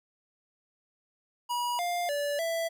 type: tone with pitch steps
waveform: square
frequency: 967 / 702 / 578 / 663 Hz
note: B5 / F5 / D5 / E5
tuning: -37 / +9 / -28 / +10 cents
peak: -29 dBFS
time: 1.49-2.69 s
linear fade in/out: 20 ms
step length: 300 ms
effects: none